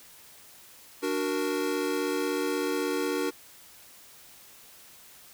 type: chord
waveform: square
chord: D augmented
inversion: none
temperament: equal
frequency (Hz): 293.7 / 370 / 466.2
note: D4 / F#4 / A#4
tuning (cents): 0 / 0 / 0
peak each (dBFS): -32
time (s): 1.02-3.31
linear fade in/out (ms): 20
effects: white hiss -52 dBFS RMS until 5.33 s